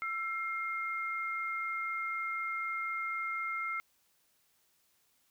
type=tone pair together; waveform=sine; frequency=1338 / 2124 Hz; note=E6 / C7; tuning=+25 / +25 cents; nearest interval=minor sixth; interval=800 cents; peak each=-36 / -36 dBFS; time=0.02-3.8 s; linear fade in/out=0 ms; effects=white hiss -72 dBFS RMS until 5.3 s